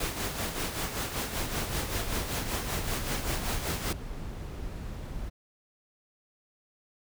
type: noise with tremolo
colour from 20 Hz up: pink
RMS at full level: -31 dBFS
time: 0-3.93 s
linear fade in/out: 5 ms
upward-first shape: sine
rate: 5.2 Hz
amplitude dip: 55%
type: noise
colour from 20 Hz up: brown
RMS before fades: -37 dBFS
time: 1.38-5.3 s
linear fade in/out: 20 ms
effects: none